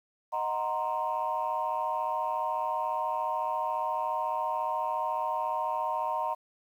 sine chord, C half-diminished seventh, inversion first, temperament equal, 622.3 / 740 / 932.3 / 1046.5 Hz, Eb5 / Gb5 / Bb5 / C6, 0 / 0 / 0 / 0 cents, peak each -35 / -35 / -30 / -34 dBFS, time 0.32-6.35 s, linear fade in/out 20 ms, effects tanh soft clip ceiling -20 dBFS + 10-bit

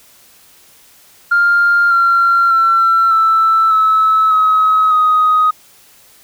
sine tone with pitch steps, 1400 / 1374.4 / 1349.2 / 1324.5 / 1300.2 / 1276.4 / 1253 Hz, F6 / F6 / E6 / E6 / E6 / D#6 / D#6, +4 / -28 / +40 / +8 / -24 / +44 / +12 cents, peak -7 dBFS, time 1.31-5.51 s, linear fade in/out 10 ms, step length 600 ms, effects tanh soft clip ceiling -4 dBFS + white hiss -46 dBFS RMS until 6.23 s

